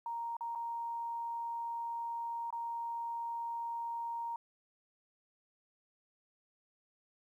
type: tone with dropouts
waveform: sine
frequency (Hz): 932.3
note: A#5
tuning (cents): 0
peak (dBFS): -36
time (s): 0.06-4.36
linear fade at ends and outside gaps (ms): 2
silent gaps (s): 0.368-0.408 / 0.551-0.556 / 2.505-2.526
effects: 12-bit